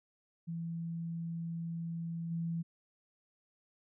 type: tone with level steps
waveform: sine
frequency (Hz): 166.9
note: E3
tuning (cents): +22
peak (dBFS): -36 / -33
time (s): 0.47-2.63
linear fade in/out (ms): 20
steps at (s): 2.3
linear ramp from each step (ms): 20
effects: none